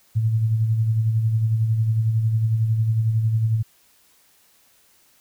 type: tone with tremolo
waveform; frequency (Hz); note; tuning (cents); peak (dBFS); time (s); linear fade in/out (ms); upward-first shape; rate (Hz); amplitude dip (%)
sine; 111.4; A2; +22; -15; 0.15-3.63; 20; sine; 11; 45
effects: white hiss -58 dBFS RMS until 5.2 s